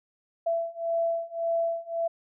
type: beating tone pair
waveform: sine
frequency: 668 / 669.8 Hz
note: E5 / E5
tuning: +23 / +27 cents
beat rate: 1.8 Hz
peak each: -29 / -28 dBFS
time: 0.46-2.08 s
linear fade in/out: 10 ms
effects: none